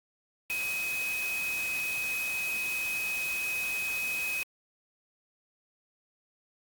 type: tone in noise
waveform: sine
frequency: 2529 Hz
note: D#7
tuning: 28 cents sharp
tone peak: -30 dBFS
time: 0.5-4.43 s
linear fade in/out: 0 ms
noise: white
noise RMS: -39 dBFS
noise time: 0.5-4.43 s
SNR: +6 dB
effects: Opus 48 kbps